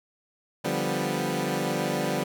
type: chord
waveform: 15% pulse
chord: G dominant seventh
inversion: second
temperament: equal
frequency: 146.83 / 174.61 / 196 / 246.9 Hz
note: D3 / F3 / G3 / B3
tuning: 0 / 0 / 0 / 0 cents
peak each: -25 dBFS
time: 0.64-2.24 s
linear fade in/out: 10 ms
effects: none